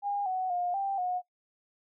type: tone with pitch steps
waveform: sine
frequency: 810 / 745 / 711 / 787 / 725 Hz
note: G#5 / F#5 / F5 / G5 / F#5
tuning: -43 / +12 / +31 / +7 / -35 cents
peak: -28 dBFS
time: 0.02-1.22 s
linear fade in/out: 50 ms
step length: 240 ms
effects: noise-tail reverb RT60 0.1 s tail -20 dB re dry